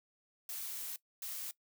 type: noise bursts at uneven times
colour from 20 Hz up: blue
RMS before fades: -42 dBFS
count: 2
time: 0.49-0.96 / 1.22-1.51 s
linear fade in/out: 2 ms
effects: noise-tail reverb RT60 0.1 s tail -19 dB re dry